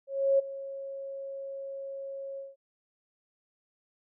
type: tone with ADSR envelope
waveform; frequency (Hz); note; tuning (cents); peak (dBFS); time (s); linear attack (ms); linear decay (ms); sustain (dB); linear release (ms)
sine; 547; C#5; -23; -19; 0.07-2.56; 320; 13; -17; 180
effects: none